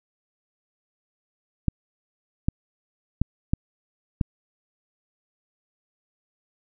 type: clicks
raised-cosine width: 5 ms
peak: -8 dBFS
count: 5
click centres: 1.683 / 2.485 / 3.216 / 3.535 / 4.212 s
effects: none